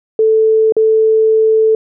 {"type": "tone with dropouts", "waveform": "sine", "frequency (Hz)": 440, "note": "A4", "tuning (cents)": 0, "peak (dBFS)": -7, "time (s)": [0.19, 1.75], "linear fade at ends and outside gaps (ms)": 2, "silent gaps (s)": [0.723, 0.766], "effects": []}